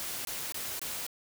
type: noise bursts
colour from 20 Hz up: white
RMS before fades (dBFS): -37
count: 4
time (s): 0-1.066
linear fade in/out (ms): 0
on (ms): 250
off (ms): 22
effects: none